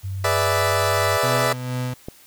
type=tone with pitch glide; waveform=sine; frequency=96.2 to 97.71 Hz; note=G2 to G2; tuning=-32 to -5 cents; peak=-25 dBFS; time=0.03-1.18 s; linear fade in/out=20 ms; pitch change=+27 cents; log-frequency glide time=0.53-0.86 s
type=chord; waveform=20% pulse; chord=E dominant seventh; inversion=first; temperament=equal; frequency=415.3 / 493.9 / 587.3 / 659.3 Hz; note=G#4 / B4 / D5 / E5; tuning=0 / 0 / 0 / 0 cents; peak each=-22 / -20 / -18 / -18 dBFS; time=0.24-1.53 s; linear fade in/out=5 ms
type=tone with tremolo; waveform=35% pulse; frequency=125.8 Hz; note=B2; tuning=32 cents sharp; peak=-21 dBFS; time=1.23-1.94 s; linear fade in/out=5 ms; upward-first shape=sine; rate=2.2 Hz; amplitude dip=50%
type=click; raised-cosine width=2 ms; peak=-17 dBFS; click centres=2.085 s
effects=white hiss -50 dBFS RMS until 2.26 s